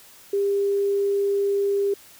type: tone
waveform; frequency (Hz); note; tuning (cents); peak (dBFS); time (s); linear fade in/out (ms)
sine; 400; G4; +35; -19; 0.33-1.94; 5
effects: white hiss -49 dBFS RMS until 2.19 s